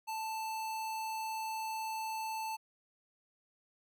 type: tone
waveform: square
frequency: 882 Hz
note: A5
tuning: 4 cents sharp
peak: -37 dBFS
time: 0.07-2.57 s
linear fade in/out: 20 ms
effects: none